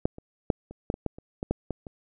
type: clicks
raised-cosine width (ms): 2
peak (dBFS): -9 / -28 / -7 / -28 / -12 / -21 / -14 / -29 / -17 / -11 / -16 / -26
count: 12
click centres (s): 0.055 / 0.184 / 0.502 / 0.71 / 0.901 / 0.941 / 1.063 / 1.185 / 1.429 / 1.51 / 1.707 / 1.868
effects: none